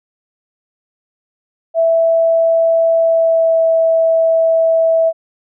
sine tone with pitch glide, 659.3 to 654 Hz, E5 to E5, 0 to -14 cents, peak -9 dBFS, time 1.74-5.13 s, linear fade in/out 50 ms, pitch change -14 cents, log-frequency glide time 2.99-3.62 s, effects none

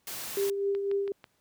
white noise, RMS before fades -38 dBFS, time 0.07-0.5 s, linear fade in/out 2 ms
sine tone with tremolo, 398.1 Hz, G4, 27 cents sharp, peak -24 dBFS, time 0.37-1.12 s, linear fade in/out 2 ms, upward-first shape triangle, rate 3.9 Hz, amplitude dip 50%
click train, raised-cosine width 0.3 ms, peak -29 dBFS, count 4, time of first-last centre 0.75-1.242 s, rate 6.1 Hz
effects pink hiss -71 dBFS RMS until 1.4 s + high-pass 80 Hz 12 dB/octave

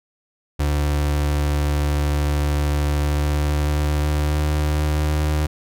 35% pulse tone with pitch glide, 73.3 to 75.84 Hz, D2 to D#2, -3 to -44 cents, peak -16 dBFS, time 0.59-5.47 s, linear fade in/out 10 ms, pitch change +59 cents, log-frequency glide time 2.92-5.21 s, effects none

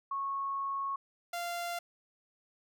sine / sawtooth tone pair in turn, 1100 / 693 Hz, C#6 / F5, -14 / -14 cents, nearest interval minor sixth, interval 800 cents, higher first, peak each -32 / -31 dBFS, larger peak second, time 0.11-0.96 / 1.33-1.79 s, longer first, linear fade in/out 5 ms, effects none

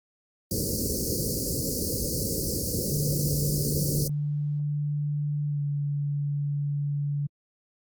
pink band-stop noise, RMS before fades -27 dBFS, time 0.51-4.08 s, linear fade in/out 5 ms, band 560 to 4500 Hz, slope 96 dB/octave
sine tone with pitch glide, 146.83 to 144.06 Hz, D3 to D3, 0 to -33 cents, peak -25 dBFS, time 2.91-7.27 s, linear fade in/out 10 ms, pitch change -33 cents, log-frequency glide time 5.48-5.61 s
effects high-pass 60 Hz 12 dB/octave + Opus 24 kbps

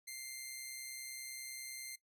10% pulse tone with amplitude modulation, 2095 Hz, C7, 2 cents sharp, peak -34 dBFS, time 0.07-1.96 s, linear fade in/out 10 ms, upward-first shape sine, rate 130 Hz, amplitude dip 35%, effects noise-tail reverb RT60 0.1 s tail -17 dB re dry

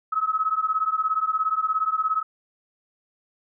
sine beating tone pair, 1276 / 1293 Hz, D#6 / E6, +43 / -34 cents, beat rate 17 Hz, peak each -24 dBFS, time 0.12-2.23 s, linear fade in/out 10 ms, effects none

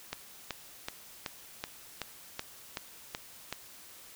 click train, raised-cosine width 0.2 ms, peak -17 dBFS, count 10, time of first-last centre 0.13-3.526 s, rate 2.65 Hz, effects white hiss -52 dBFS RMS until 4.15 s

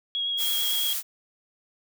sine tone with vibrato, 3300 Hz, G#7, 12 cents flat, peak -25 dBFS, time 0.15-0.93 s, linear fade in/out 0 ms, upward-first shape sine, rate 9 Hz, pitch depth 18 cents each way
blue noise, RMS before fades -29 dBFS, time 0.37-1.03 s, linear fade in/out 50 ms
effects none

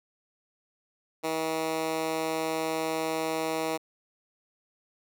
10% pulse tone with high-pass filter, 160 Hz, D#3, 49 cents sharp, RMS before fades -30 dBFS, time 1.23-3.78 s, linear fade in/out 20 ms, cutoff 360 Hz, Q 1.1, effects none

